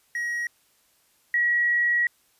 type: tone pair in turn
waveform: triangle / sine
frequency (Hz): 1900 / 1915.4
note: A#6 / A#6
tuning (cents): +33 / +46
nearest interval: unison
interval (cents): 13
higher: second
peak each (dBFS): -24 / -19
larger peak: second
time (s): 0.15-0.47 / 1.34-2.07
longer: second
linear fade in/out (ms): 2
effects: white hiss -64 dBFS RMS until 2.39 s + resampled to 32000 Hz